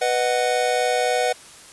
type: chord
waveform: square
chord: B major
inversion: none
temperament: just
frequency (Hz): 493.9 / 617.4 / 740.8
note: B4 / D#5 / F#5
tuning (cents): 0 / -14 / +2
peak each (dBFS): -23 / -26 / -23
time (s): 0.01-1.33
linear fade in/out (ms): 10
effects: white hiss -44 dBFS RMS until 1.72 s + resampled to 24000 Hz